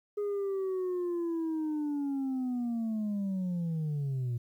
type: linear sweep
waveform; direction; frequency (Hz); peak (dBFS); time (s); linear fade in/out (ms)
sine; down; 415.3 to 116.54; -27; 0.17-4.38; 10
effects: tanh soft clip ceiling -29 dBFS + 11-bit